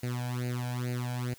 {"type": "tone with flanger", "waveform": "sawtooth", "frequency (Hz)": 123.47, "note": "B2", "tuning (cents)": 0, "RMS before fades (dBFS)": -33, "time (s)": [0.03, 1.34], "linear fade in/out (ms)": 5, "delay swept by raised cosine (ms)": [0.44, 1.28], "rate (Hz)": 2.3, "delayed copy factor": 0.9, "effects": ["white hiss -56 dBFS RMS until 1.38 s"]}